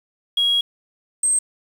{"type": "tone pair in turn", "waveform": "sine", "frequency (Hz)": [3300, 8315], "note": ["G#7", "C9"], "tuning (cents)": [-12, -12], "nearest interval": "octave + major third", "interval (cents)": 1600, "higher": "second", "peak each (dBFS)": -14, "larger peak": "neither", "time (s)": [[0.37, 0.61], [1.23, 1.39]], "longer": "first", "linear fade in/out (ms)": 5, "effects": ["tanh soft clip ceiling -12 dBFS", "7-bit"]}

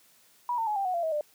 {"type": "tone with pitch steps", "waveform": "sine", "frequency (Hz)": [970, 905, 844.4, 787.9, 735.1, 685.9, 640, 597.1], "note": ["B5", "A5", "G#5", "G5", "F#5", "F5", "D#5", "D5"], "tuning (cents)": [-31, 48, 29, 9, -11, -31, 49, 29], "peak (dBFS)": -26, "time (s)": [0.49, 1.21], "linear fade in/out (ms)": 2, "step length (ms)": 90, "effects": ["white hiss -61 dBFS RMS until 1.34 s", "high-pass 100 Hz 12 dB/octave"]}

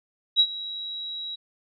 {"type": "tone with ADSR envelope", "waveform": "sine", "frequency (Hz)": 3867, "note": "B7", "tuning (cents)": -37, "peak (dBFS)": -13, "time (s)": [0.36, 1.36], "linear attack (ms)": 39, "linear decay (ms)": 61, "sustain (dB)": -18, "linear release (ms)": 16, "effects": []}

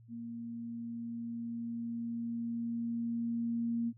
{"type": "tone with level ramp", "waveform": "sine", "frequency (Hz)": 233.1, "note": "A#3", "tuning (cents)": 0, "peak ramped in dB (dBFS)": [-40, -30], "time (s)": [0.08, 3.93], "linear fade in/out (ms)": 50, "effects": ["added 115 Hz sine -55 dBFS peak until 3.97 s"]}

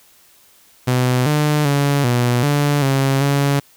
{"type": "tone with pitch steps", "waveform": "sawtooth", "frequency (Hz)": [126, 149.8, 141.9, 122, 144.9, 136, 140.9], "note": ["B2", "D3", "C#3", "B2", "D3", "C#3", "C#3"], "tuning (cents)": [35, 35, 41, -21, -23, -33, 29], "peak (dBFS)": -10, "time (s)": [0.87, 3.6], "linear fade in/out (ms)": 10, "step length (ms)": 390, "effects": ["white hiss -51 dBFS RMS until 3.76 s"]}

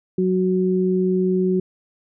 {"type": "tone pair together", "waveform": "sine", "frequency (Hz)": [185, 370], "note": ["F#3", "F#4"], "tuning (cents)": [0, 0], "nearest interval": "octave", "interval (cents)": 1200, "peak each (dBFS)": -19, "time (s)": [0.18, 1.6], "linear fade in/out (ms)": 5, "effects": []}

